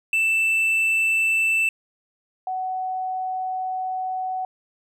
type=tone pair in turn; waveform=triangle / sine; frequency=2655 / 747.4 Hz; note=E7 / F#5; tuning=+12 / +17 cents; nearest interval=octave + minor seventh; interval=2195 cents; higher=first; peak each=-16 / -24 dBFS; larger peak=first; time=0.13-1.69 / 2.47-4.45 s; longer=second; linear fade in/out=2 ms; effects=none